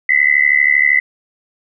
sine tone with amplitude modulation, 2014 Hz, B6, 33 cents sharp, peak -5 dBFS, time 0.09-1 s, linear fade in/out 5 ms, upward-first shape sine, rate 72.7 Hz, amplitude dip 95%, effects none

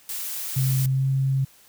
blue noise, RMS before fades -31 dBFS, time 0.09-0.86 s, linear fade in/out 2 ms
sine tone with pitch glide, 132.2 to 134.51 Hz, C3 to C3, +18 to +48 cents, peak -19 dBFS, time 0.56-1.45 s, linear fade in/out 10 ms, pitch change +30 cents, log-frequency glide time 0.85-1.08 s
effects white hiss -54 dBFS RMS until 1.68 s

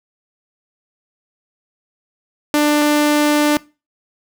sawtooth tone pair in turn, 296.6 / 296.6 Hz, D4 / D4, +17 / +17 cents, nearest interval unison, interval 0 cents, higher neither, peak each -8 dBFS, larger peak neither, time 2.54-2.82 / 2.82-3.57 s, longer second, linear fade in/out 0 ms, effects noise-tail reverb RT60 0.3 s tail -22 dB re dry

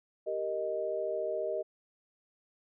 sine chord, Eb major, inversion first, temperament equal, 392 / 466.2 / 622.3 Hz, G4 / Bb4 / Eb5, 0 / 0 / 0 cents, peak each -37 / -37 / -33 dBFS, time 0.26-1.63 s, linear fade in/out 20 ms, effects none

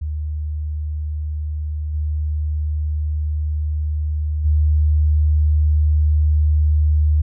sine tone with level steps, 75.8 Hz, D#2, 45 cents flat, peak -21 / -18 / -12 dBFS, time 0.01-7.22 s, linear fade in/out 10 ms, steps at 1.93 / 4.44 s, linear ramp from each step 20 ms, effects none

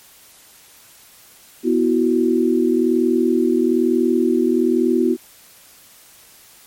sine chord, B suspended fourth, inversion none, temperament just, 246.9 / 329.3 / 370.4 Hz, B3 / E4 / F#4, 0 / -2 / +2 cents, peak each -18 dBFS, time 1.63-5.17 s, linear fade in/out 50 ms, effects white hiss -47 dBFS RMS until 6.66 s + MP3 64 kbps

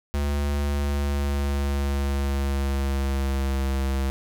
square tone with pitch glide, 71.8 to 67.38 Hz, D2 to C#2, -39 to -49 cents, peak -23 dBFS, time 0.14-4.1 s, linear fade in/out 0 ms, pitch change -110 cents, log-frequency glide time 0.57-3.69 s, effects none

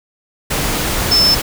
sine tone in noise, 5274 Hz, E8, in tune, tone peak -9 dBFS, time 1.11-1.35 s, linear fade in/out 10 ms, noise pink, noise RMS -18 dBFS, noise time 0.5-1.42 s, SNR +6 dB, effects none

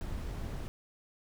brown noise, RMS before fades -38 dBFS, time 0.01-0.68 s, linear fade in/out 0 ms, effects none

